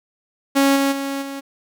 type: tone with level steps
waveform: sawtooth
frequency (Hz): 275.6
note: C#4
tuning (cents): -10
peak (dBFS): -9 / -12 / -19 / -24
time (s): 0.55-1.41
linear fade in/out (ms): 20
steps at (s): 0.75 / 0.91 / 1.21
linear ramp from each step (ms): 20
effects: none